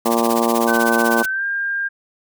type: noise with tremolo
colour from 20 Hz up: white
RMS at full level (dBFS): -25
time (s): 0.05-1.26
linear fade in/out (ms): 10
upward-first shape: sine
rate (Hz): 16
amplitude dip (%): 85
type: harmonic tone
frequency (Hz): 116.54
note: A#2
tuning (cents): 0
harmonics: 2 / 3 / 4 / 5 / 6 / 7 / 8 / 9 / 10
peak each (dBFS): -20 / -22 / -23 / -24 / -25 / -25 / -26 / -27 / -27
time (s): 0.05-1.23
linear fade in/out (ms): 10
type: tone with pitch glide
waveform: sine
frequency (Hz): 1521 to 1603.1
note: F#6 to G6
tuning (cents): +47 to +38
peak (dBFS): -19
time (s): 0.67-1.89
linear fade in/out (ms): 20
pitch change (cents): +91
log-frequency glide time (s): 1.26-1.44
effects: none